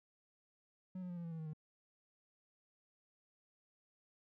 triangle tone with pitch steps, 185 / 180.25 / 175.63 / 171.12 / 166.73 / 162.45 / 158.29 / 154.22 Hz, F#3 / F#3 / F3 / F3 / E3 / E3 / D#3 / D#3, 0 / -45 / +10 / -35 / +20 / -25 / +30 / -15 cents, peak -40 dBFS, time 0.95-1.534 s, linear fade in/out 5 ms, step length 73 ms, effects none

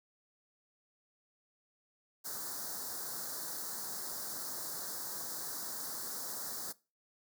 white band-stop noise, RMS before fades -41 dBFS, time 2.24-6.73 s, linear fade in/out 20 ms, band 1700 to 4200 Hz, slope 48 dB/octave, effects noise-tail reverb RT60 0.3 s tail -21 dB re dry + high-pass 150 Hz 12 dB/octave

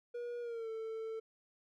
triangle tone with pitch glide, 480 to 445.3 Hz, B4 to A4, -49 to +21 cents, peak -37 dBFS, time 0.14-1.2 s, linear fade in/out 10 ms, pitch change -130 cents, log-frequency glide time 0.41-0.69 s, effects none

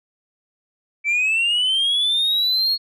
sine linear sweep, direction up, 2300 to 4333 Hz, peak -14 dBFS, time 1.04-2.78 s, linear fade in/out 50 ms, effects tanh soft clip ceiling -15 dBFS

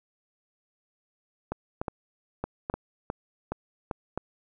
clicks, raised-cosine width 1 ms, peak -16 dBFS, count 10, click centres 1.52 / 1.815 / 1.882 / 2.44 / 2.699 / 2.74 / 3.101 / 3.52 / 3.912 / 4.176 s, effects none

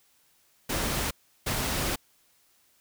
pink noise bursts at uneven times, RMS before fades -29 dBFS, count 2, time 0.69-1.11 / 1.46-1.96 s, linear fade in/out 10 ms, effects white hiss -65 dBFS RMS until 2.8 s

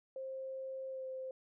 sine tone with pitch glide, 529 to 522 Hz, C5 to C5, +19 to -4 cents, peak -40 dBFS, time 0.16-1.31 s, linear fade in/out 2 ms, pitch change -23 cents, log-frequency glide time 0.89-1.06 s, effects none

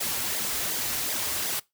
white noise with flanger, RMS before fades -29 dBFS, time 0-1.6 s, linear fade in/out 10 ms, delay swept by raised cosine 0.7 to 6.1 ms, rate 2.7 Hz, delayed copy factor -0.75, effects noise-tail reverb RT60 0.2 s tail -22 dB re dry

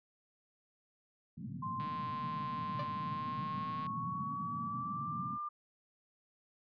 pink band-pass noise, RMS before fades -44 dBFS, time 1.37-5.38 s, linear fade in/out 10 ms, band 110 to 250 Hz, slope 48 dB/octave
sine tone with pitch glide, 1046.5 to 1195.2 Hz, C6 to D6, 0 to +30 cents, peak -37 dBFS, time 1.62-5.49 s, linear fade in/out 10 ms, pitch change +230 cents, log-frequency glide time 3.01-5.31 s
click train, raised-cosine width 0.3 ms, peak -35 dBFS, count 317, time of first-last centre 1.8-3.865 s, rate 153 Hz
sawtooth tone with exponential decay, 587.3 Hz, D5, in tune, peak -34 dBFS, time 2.79-2.92 s, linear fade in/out 5 ms, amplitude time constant 27 ms
effects resampled to 11025 Hz

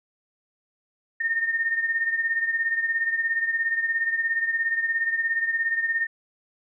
sine beating tone pair, 1825 / 1842 Hz, A#6 / A#6, -37 / -21 cents, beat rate 17 Hz, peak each -23 / -29 dBFS, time 1.2-6.07 s, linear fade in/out 10 ms, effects none

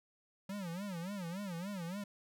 square tone with vibrato, 185 Hz, F#3, in tune, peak -40 dBFS, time 0.49-2.04 s, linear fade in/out 5 ms, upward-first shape sine, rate 3.5 Hz, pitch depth 190 cents each way, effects none

